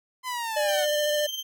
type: linear sweep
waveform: sawtooth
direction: down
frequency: 1030 to 715 Hz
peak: -25 dBFS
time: 0.23-0.87 s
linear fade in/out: 50 ms
type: tone with vibrato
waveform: square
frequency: 596 Hz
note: D5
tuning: 25 cents sharp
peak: -24 dBFS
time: 0.56-1.27 s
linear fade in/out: 10 ms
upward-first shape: square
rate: 14 Hz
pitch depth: 10 cents each way
type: tone with tremolo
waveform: 35% pulse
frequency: 3136 Hz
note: G7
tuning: in tune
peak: -26 dBFS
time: 0.68-1.43 s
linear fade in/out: 10 ms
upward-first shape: triangle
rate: 20 Hz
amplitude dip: 65%
effects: none